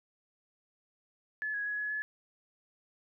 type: tone with pitch steps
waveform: sine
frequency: 1718 / 1664 / 1680 / 1693 / 1710 Hz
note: A6 / G#6 / G#6 / G#6 / A6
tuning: -42 / +3 / +19 / +33 / -50 cents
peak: -32 dBFS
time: 1.42-2.02 s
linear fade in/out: 0 ms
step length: 120 ms
effects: none